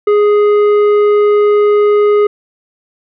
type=tone with tanh clipping; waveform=triangle; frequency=415.3 Hz; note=G#4; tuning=in tune; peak=-8 dBFS; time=0.07-2.27 s; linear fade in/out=5 ms; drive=13 dB; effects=none